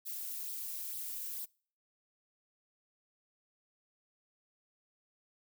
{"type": "noise with flanger", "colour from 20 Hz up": "violet", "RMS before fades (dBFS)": -41, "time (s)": [0.05, 1.46], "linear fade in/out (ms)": 20, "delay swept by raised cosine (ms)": [0.21, 2.91], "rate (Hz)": 2.2, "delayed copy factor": 0.6, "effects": ["noise-tail reverb RT60 0.5 s tail -26 dB re dry"]}